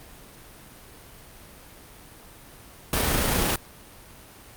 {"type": "noise with amplitude modulation", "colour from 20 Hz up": "pink", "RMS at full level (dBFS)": -22, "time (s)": [2.93, 3.56], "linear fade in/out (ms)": 2, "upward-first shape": "sine", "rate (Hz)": 28.6, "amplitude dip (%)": 25, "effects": ["pink hiss -47 dBFS RMS until 4.56 s", "Opus 32 kbps"]}